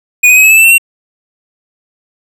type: tone with pitch steps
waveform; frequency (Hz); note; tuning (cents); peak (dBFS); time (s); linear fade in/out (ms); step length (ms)
square; 2466 / 2503 / 2541 / 2580 / 2619 / 2658 / 2699 / 2739; D#7 / D#7 / D#7 / E7 / E7 / E7 / E7 / F7; -16 / +10 / +36 / -38 / -12 / +14 / +40 / -34; -3; 0.23-0.782; 10; 69
effects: none